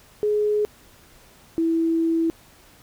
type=tone pair in turn; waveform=sine; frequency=419.9 / 328.6 Hz; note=G#4 / E4; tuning=+19 / -5 cents; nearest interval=major third; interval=424 cents; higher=first; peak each=-18 dBFS; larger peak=neither; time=0.23-0.65 / 1.58-2.3 s; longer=second; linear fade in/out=0 ms; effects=pink hiss -52 dBFS RMS until 2.82 s